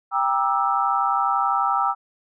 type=chord; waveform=sine; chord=E half-diminished seventh; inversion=first; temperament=just; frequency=791.1 / 949.3 / 1186.7 / 1318.5 Hz; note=G5 / Bb5 / D6 / E6; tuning=+16 / +31 / +18 / 0 cents; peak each=-23 / -26 / -26 / -22 dBFS; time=0.11-1.95 s; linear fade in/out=50 ms; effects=none